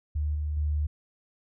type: tone with level steps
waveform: sine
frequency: 74.9 Hz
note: D2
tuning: 35 cents sharp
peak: -25 / -27 / -24 dBFS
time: 0.15-0.87 s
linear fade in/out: 10 ms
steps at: 0.35 / 0.57 s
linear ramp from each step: 2 ms
effects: none